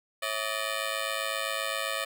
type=ring-modulated tone; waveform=10% pulse; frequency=601 Hz; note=D5; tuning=40 cents sharp; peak=-18 dBFS; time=0.22-2.05 s; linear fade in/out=10 ms; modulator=53.8 Hz; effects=none